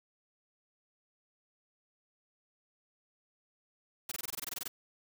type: noise bursts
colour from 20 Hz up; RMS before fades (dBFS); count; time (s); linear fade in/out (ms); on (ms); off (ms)
white; -38; 13; 4.09-4.68; 5; 26; 21
effects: none